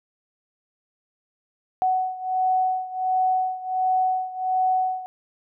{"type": "beating tone pair", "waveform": "sine", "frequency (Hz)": [745, 746.4], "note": ["F#5", "F#5"], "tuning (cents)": [12, 15], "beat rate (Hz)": 1.4, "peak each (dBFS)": [-22, -25], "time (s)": [1.82, 5.06], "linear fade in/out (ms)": 0, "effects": []}